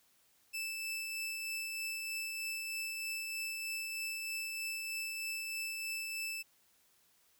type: tone with tremolo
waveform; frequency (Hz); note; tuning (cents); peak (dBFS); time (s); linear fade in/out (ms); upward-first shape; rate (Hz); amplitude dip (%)
sawtooth; 2637; E7; 0; -33; 0.53-6.43; 20; triangle; 3.2; 30
effects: white hiss -70 dBFS RMS until 7.39 s